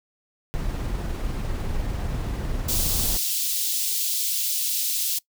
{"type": "noise with tremolo", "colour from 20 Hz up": "brown", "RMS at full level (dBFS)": -26, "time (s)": [0.54, 3.17], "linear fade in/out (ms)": 0, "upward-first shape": "sine", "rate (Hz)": 20, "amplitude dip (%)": 25}
{"type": "high-pass noise", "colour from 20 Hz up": "white", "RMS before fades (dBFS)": -25, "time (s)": [2.68, 5.19], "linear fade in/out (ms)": 10, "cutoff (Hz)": 3200, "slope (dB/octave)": 24}
{"effects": ["noise-tail reverb RT60 0.1 s tail -22 dB re dry"]}